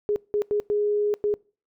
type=tone bursts at uneven times; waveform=sine; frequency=415.3 Hz; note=G#4; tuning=in tune; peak=-20 dBFS; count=5; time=0.09-0.16 / 0.34-0.42 / 0.51-0.6 / 0.7-1.14 / 1.24-1.34 s; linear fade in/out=0 ms; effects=noise-tail reverb RT60 0.4 s tail -25 dB re dry